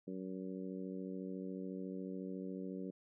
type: harmonic tone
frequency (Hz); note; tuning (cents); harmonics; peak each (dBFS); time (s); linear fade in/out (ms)
94; F#2; +28; 2 / 3 / 4 / 5 / 6; -44 / -46 / -49 / -50 / -56; 0.07-2.91; 10
effects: none